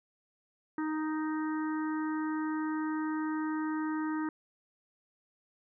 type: harmonic tone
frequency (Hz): 311.1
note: D#4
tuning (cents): 0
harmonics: 1 / 3 / 4 / 5 / 6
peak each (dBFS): -31 / -41 / -43 / -45 / -47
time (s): 0.78-4.29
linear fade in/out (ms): 2
effects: none